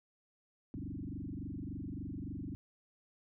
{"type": "tone with frequency modulation", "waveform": "sine", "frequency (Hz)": 185, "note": "F#3", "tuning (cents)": 0, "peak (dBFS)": -39, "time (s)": [0.74, 2.55], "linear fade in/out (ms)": 0, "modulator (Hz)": 23.5, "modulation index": 5.1, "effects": []}